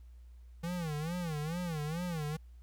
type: tone with vibrato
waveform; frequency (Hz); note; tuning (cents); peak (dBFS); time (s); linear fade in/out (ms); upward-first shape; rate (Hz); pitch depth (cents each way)
square; 163; E3; -19; -35; 0.63-2.37; 10; sine; 2.3; 170
effects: added 60 Hz sine -50 dBFS peak until 2.62 s + pink hiss -75 dBFS RMS until 2.62 s